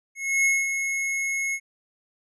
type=tone with ADSR envelope; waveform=square; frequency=2175 Hz; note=C#7; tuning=33 cents flat; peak=-18 dBFS; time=0.15-1.6 s; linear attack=300 ms; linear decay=210 ms; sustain=-7 dB; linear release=62 ms; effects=resampled to 24000 Hz